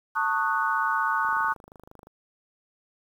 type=chord; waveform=sine; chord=D# half-diminished seventh; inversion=second; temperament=equal with one note detuned; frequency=893.3 / 1108.7 / 1244.5 / 1480 Hz; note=A5 / C#6 / D#6 / F#6; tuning=+26 / 0 / 0 / 0 cents; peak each=-28 / -28 / -29 / -27 dBFS; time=0.15-1.54 s; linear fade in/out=20 ms
type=click train; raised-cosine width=1 ms; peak=-33 dBFS; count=22; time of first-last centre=1.25-2.07 s; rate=25.6 Hz
effects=9-bit